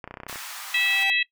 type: clicks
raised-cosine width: 0.5 ms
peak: -21 dBFS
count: 11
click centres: 0.042 / 0.076 / 0.11 / 0.141 / 0.172 / 0.202 / 0.234 / 0.266 / 0.297 / 0.328 / 0.358 s
type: high-pass noise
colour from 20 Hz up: pink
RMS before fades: -37 dBFS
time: 0.28-1.04 s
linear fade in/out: 10 ms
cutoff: 960 Hz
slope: 24 dB/octave
type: tone with exponential growth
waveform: 45% pulse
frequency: 782 Hz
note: G5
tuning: 4 cents flat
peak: -28 dBFS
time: 0.45-1.1 s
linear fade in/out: 0 ms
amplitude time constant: 140 ms
type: harmonic tone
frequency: 652 Hz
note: E5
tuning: 19 cents flat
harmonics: 3 / 4 / 5 / 6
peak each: -25 / -22 / -29 / -30 dBFS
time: 0.74-1.23 s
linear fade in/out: 5 ms
effects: noise-tail reverb RT60 0.1 s tail -19 dB re dry